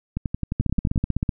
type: two click trains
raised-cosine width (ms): 5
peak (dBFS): -9 / -12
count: 12 / 10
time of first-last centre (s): 0.6-1.292 / 0.17-0.959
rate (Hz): 15.9 / 11.4
effects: none

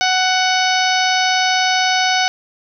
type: harmonic tone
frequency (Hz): 744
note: F#5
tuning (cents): +9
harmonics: 1 / 2 / 3 / 4 / 5 / 6 / 7 / 8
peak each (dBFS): -17 / -20 / -22 / -23 / -24 / -25 / -25 / -26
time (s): 0.01-2.28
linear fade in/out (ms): 0
effects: none

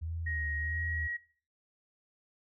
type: tone with vibrato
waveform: sine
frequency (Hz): 79.5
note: D#2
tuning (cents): +38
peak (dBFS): -34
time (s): 0.01-1.08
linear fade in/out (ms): 20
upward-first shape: sine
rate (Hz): 1.5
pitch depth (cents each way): 82
type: tone with pitch glide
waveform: sine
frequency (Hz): 1880 to 1904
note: A#6 to A#6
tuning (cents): +14 to +36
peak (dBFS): -34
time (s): 0.26-1.17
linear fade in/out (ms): 10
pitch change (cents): +22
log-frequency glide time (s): 0.53-0.99
effects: noise-tail reverb RT60 0.5 s tail -21 dB re dry

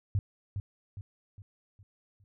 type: tone with echo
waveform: sine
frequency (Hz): 100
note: G2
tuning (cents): +35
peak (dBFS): -24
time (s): 0.15-0.19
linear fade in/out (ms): 0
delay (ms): 410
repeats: 5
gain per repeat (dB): -7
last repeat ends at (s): 2.24
effects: none

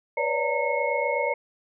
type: tone cluster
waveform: sine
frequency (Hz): 491 / 562 / 590 / 917 / 2175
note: B4 / C#5 / D5 / A#5 / C#7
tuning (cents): -10 / +24 / +8 / -29 / -33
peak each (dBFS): -29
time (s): 0.17-1.34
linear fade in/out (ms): 5
effects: none

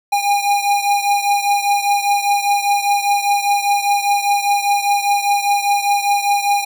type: beating tone pair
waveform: square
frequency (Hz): 809 / 814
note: G#5 / G#5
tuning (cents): -46 / -35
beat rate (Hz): 5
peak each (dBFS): -16 / -20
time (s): 0.12-6.65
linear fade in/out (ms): 10
effects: none

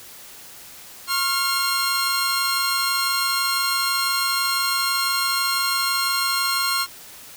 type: tone cluster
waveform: sawtooth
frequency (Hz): 1082 / 1392 / 4202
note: C#6 / F6 / C8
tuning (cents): -42 / -6 / +7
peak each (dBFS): -21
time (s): 1.07-6.87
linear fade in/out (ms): 50
effects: white hiss -42 dBFS RMS until 7.36 s

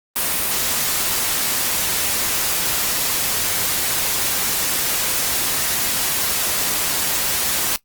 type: noise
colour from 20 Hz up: white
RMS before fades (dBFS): -20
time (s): 0.16-7.76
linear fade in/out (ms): 0
effects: noise-tail reverb RT60 0.1 s tail -19 dB re dry + Opus 32 kbps

